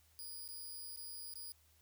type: tone with dropouts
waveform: 5% pulse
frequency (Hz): 4907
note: D#8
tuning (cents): -25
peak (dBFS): -39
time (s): 0.19-1.52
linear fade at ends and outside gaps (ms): 0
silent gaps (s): 0.478-0.488 / 0.961-0.973 / 1.338-1.356
effects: added 78 Hz sine -70 dBFS peak until 1.81 s + white hiss -71 dBFS RMS until 1.81 s